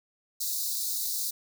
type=high-pass noise; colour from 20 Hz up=white; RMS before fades=-31 dBFS; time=0.4-1.31 s; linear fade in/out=10 ms; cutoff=3800 Hz; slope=96 dB/octave; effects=none